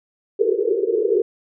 white band-pass noise, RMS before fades -19 dBFS, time 0.39-1.22 s, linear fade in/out 5 ms, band 360 to 470 Hz, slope 96 dB/octave, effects none

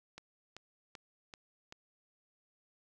click train, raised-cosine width 0.2 ms, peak -30 dBFS, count 5, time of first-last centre 0.18-1.724 s, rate 2.59 Hz, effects none

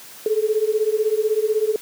sine beating tone pair, 423.8 / 439.8 Hz, G#4 / A4, +35 / -1 cents, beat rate 16 Hz, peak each -20 dBFS, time 0.26-1.76 s, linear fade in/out 2 ms, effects white hiss -41 dBFS RMS until 1.81 s + high-pass 150 Hz 12 dB/octave

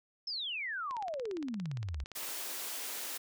sine exponential sweep, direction down, 5370 to 62.6 Hz, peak -35 dBFS, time 0.27-2.04 s, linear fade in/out 5 ms
click train, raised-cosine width 0.2 ms, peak -29 dBFS, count 25, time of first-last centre 0.91-2.289 s, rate 17.4 Hz
white high-pass noise, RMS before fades -40 dBFS, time 2.15-3.18 s, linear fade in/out 10 ms, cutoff 280 Hz, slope 24 dB/octave
effects none

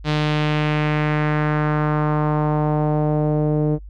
sawtooth tone with low-pass filter sweep, 151.2 Hz, D#3, 49 cents flat, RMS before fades -19 dBFS, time 0.04-3.79 s, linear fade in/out 50 ms, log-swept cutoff 3900 to 450 Hz, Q 1.8, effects noise-tail reverb RT60 0.1 s tail -25 dB re dry + added 50 Hz sine -34 dBFS peak until 3.89 s

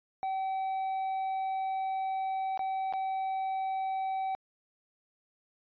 triangle tone with dropouts, 766 Hz, G5, 40 cents flat, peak -28 dBFS, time 0.23-4.35 s, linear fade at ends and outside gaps 0 ms, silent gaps 2.575-2.593 / 2.926-2.936 s, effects resampled to 11025 Hz

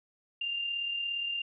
sine tone with amplitude modulation, 2794 Hz, F7, in tune, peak -29 dBFS, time 0.41-1.42 s, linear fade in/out 5 ms, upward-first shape sine, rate 37.2 Hz, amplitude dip 40%, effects none

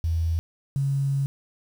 sine tone pair in turn, 82.41 / 138.2 Hz, E2 / C#3, 0 / -5 cents, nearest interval major sixth, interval 895 cents, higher second, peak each -21 dBFS, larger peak neither, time 0.04-0.39 / 0.76-1.26 s, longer second, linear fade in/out 0 ms, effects 8-bit

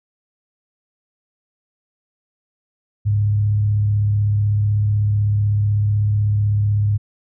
sine tone with frequency modulation, 103.6 Hz, G#2, 4 cents flat, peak -14 dBFS, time 3.05-6.98 s, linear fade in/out 20 ms, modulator 36 Hz, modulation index 0.24, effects none

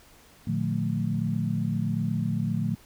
sine tone cluster, 116.2 / 150.9 / 178.8 / 220.2 Hz, A#2 / D3 / F3 / A3, -5 / +47 / +41 / +2 cents, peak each -30 dBFS, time 0.47-2.75 s, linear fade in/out 5 ms, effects pink hiss -55 dBFS RMS until 2.85 s

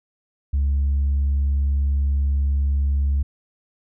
sine tone, 69.9 Hz, C#2, 15 cents sharp, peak -15 dBFS, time 0.53-3.23 s, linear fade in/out 10 ms, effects tanh soft clip ceiling -15 dBFS

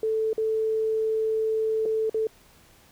sine tone with dropouts, 440 Hz, A4, in tune, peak -22 dBFS, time 0.03-2.27 s, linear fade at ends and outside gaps 2 ms, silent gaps 0.331-0.379 / 1.855-1.859 / 2.096-2.144 s, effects pink hiss -56 dBFS RMS until 2.91 s

